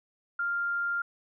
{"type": "tone", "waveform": "sine", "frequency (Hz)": 1396.9, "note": "F6", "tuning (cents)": 0, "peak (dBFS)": -27, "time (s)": [0.39, 1.02], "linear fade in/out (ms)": 5, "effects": []}